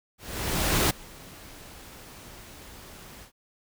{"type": "noise with ADSR envelope", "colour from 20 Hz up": "pink", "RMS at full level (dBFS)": -22, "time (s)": [0.18, 3.32], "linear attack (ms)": 720, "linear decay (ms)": 12, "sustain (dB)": -24, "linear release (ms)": 99, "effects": []}